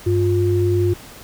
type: tone pair together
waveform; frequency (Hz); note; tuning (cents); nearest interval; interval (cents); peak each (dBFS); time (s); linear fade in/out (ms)
sine; 98.54 / 353.3; G2 / F4; +10 / +20; octave + minor seventh; 2210; -17; 0.06-0.94; 10
effects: pink hiss -40 dBFS RMS until 1.23 s